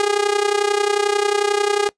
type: tone with amplitude modulation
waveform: sawtooth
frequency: 410 Hz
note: G#4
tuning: 22 cents flat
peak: -9 dBFS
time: 0-1.89 s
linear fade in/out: 0 ms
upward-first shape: sine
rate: 31.2 Hz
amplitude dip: 80%
effects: noise-tail reverb RT60 0.1 s tail -21 dB re dry + resampled to 22050 Hz